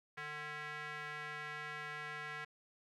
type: tone with band-pass filter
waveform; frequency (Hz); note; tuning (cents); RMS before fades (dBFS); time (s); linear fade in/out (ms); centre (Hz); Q
square; 150.2; D3; +39; -45; 0.17-2.45; 10; 1800; 2.5
effects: none